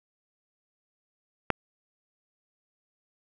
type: click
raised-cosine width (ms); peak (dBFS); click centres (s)
0.5; -7; 1.503
effects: none